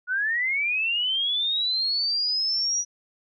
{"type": "linear sweep", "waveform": "sine", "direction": "up", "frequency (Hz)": [1437, 5830], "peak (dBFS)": -22, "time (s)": [0.07, 2.85], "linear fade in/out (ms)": 50, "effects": []}